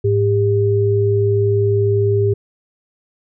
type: tone pair together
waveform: sine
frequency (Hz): 106.01 / 399.9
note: G#2 / G4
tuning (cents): +36 / +35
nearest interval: octave + major seventh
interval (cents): 2299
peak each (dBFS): -15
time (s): 0.04-2.34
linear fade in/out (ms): 10
effects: none